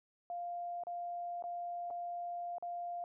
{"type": "tone with dropouts", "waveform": "sine", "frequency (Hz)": 698.5, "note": "F5", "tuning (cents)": 0, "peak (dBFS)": -38, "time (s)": [0.3, 3.04], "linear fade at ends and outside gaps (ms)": 1, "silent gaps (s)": [[0.836, 0.869], [1.424, 1.439], [1.903, 1.908], [2.583, 2.625]], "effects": []}